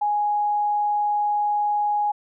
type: tone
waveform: sine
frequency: 830.6 Hz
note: G#5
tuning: in tune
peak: -19 dBFS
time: 0.01-2.12 s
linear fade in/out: 10 ms
effects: none